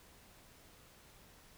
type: silence
effects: pink hiss -61 dBFS RMS until 1.57 s